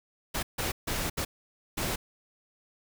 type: noise bursts at uneven times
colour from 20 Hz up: pink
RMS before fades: -31 dBFS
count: 5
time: 0.34-0.43 / 0.58-0.72 / 0.87-1.1 / 1.17-1.25 / 1.77-1.96 s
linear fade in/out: 10 ms
effects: none